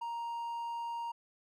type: tone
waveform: triangle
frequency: 935 Hz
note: A#5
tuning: 5 cents sharp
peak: -34 dBFS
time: 0.01-1.12 s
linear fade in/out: 10 ms
effects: none